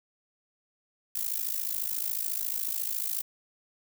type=noise with amplitude modulation; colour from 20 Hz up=violet; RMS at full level=-28 dBFS; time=1.15-3.22 s; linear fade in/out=5 ms; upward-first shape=sine; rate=54.1 Hz; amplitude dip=85%; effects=none